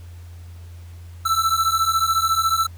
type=beating tone pair; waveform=square; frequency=1321 / 1335 Hz; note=E6 / E6; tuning=+3 / +22 cents; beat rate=14 Hz; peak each=-21 dBFS; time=1.25-2.67 s; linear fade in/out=10 ms; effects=added 86 Hz sine -36 dBFS peak until 2.77 s + pink hiss -53 dBFS RMS until 2.77 s